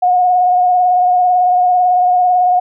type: tone with vibrato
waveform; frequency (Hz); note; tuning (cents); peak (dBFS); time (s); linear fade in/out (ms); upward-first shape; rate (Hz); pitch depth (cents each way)
sine; 724; F#5; -38; -8; 0.02-2.6; 10; sine; 18; 25
effects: none